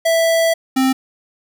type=tone pair in turn; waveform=square; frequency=659.3 / 262.9 Hz; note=E5 / C4; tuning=0 / +8 cents; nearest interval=octave + major third; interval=1592 cents; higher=first; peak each=-13 dBFS; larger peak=neither; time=0.05-0.54 / 0.76-0.93 s; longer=first; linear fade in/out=10 ms; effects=none